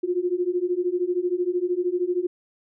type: beating tone pair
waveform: sine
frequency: 350 / 363 Hz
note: F4 / F#4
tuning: +4 / -33 cents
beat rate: 13 Hz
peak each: -25 / -24 dBFS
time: 0.03-2.27 s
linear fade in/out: 10 ms
effects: none